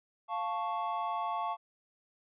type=chord; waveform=triangle; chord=F augmented; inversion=none; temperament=equal; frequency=698.5 / 880 / 1108.7 Hz; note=F5 / A5 / C#6; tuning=0 / 0 / 0 cents; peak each=-35 / -34 / -34 dBFS; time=0.28-1.57 s; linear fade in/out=50 ms; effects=resampled to 8000 Hz